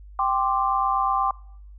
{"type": "chord", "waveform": "sine", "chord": "G suspended fourth", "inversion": "none", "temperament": "equal", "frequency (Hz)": [784, 1046.5, 1174.7], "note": ["G5", "C6", "D6"], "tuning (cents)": [0, 0, 0], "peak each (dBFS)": -24, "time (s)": [0.19, 1.31], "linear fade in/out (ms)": 2, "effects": ["noise-tail reverb RT60 0.7 s tail -24 dB re dry", "added 50 Hz sine -41 dBFS peak until 1.78 s"]}